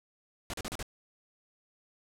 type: noise bursts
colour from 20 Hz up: pink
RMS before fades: -37 dBFS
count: 5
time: 0.5-0.827 s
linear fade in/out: 0 ms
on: 35 ms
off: 38 ms
effects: low-pass 11000 Hz 12 dB/octave